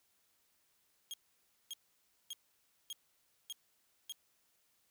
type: tone bursts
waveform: sawtooth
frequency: 3255 Hz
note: G#7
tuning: 36 cents flat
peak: -38 dBFS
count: 6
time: 1.11-4.122 s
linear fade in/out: 0 ms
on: 27 ms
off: 570 ms
effects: white hiss -75 dBFS RMS until 4.9 s